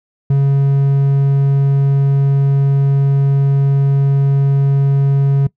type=tone; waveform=triangle; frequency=138.59 Hz; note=C#3; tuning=in tune; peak=-7 dBFS; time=0.3-5.47 s; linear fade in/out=5 ms; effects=noise-tail reverb RT60 0.1 s tail -21 dB re dry